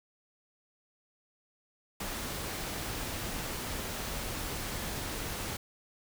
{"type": "noise", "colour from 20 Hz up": "pink", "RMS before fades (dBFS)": -37, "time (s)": [2, 5.57], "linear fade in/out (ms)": 5, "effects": []}